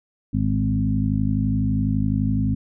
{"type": "harmonic tone with a mistuned harmonic", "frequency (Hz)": 51.91, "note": "G#1", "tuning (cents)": 0, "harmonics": [1, 2, 3, 4, 5], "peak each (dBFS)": [-27, -23, -27, -24, -25], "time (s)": [0.33, 2.55], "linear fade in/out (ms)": 10, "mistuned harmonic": 2, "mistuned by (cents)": 19, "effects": []}